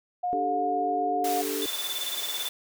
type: tone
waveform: sine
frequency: 717 Hz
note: F5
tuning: 45 cents sharp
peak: -25 dBFS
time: 0.23-1.42 s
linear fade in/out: 10 ms
type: chord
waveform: sine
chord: D suspended fourth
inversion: none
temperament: equal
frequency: 293.7 / 392 / 440 Hz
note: D4 / G4 / A4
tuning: 0 / 0 / 0 cents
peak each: -33 dBFS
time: 0.33-1.66 s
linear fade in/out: 0 ms
type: high-pass noise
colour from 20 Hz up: white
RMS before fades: -34 dBFS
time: 1.24-2.49 s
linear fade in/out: 5 ms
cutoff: 330 Hz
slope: 24 dB/octave
type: tone with tremolo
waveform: sine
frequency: 3520 Hz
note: A7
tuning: in tune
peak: -29 dBFS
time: 1.62-2.49 s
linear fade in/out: 0 ms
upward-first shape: square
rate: 18 Hz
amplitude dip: 80%
effects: none